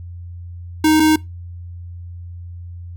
square tone pair in turn, 311.1 / 311.1 Hz, D#4 / D#4, 0 / 0 cents, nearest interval unison, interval 0 cents, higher neither, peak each -11 dBFS, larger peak neither, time 0.84-1 / 1-1.16 s, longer neither, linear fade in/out 5 ms, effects noise-tail reverb RT60 0.2 s tail -22 dB re dry + added 87 Hz sine -30 dBFS peak until 2.96 s

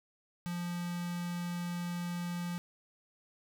square tone with notch filter, 174.61 Hz, F3, in tune, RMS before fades -37 dBFS, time 0.46-2.58 s, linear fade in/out 0 ms, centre 490 Hz, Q 1.8, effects none

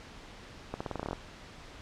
accelerating click train, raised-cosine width 1 ms, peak -20 dBFS, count 11, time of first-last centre 0.74-1.131 s, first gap 65 ms, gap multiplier 0.88, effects pink hiss -49 dBFS RMS until 1.81 s + low-pass 5000 Hz 12 dB/octave

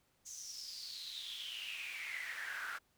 brown noise with high-pass filter sweep, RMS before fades -45 dBFS, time 0.25-2.79 s, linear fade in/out 20 ms, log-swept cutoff 6500 to 1400 Hz, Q 8.6, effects pink hiss -75 dBFS RMS until 2.97 s

